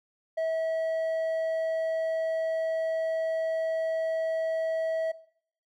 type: tone with hard clipping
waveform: sine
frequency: 647 Hz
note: E5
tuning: 32 cents flat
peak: -27 dBFS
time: 0.37-5.12 s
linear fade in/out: 10 ms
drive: 3 dB
effects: noise-tail reverb RT60 0.6 s tail -19 dB re dry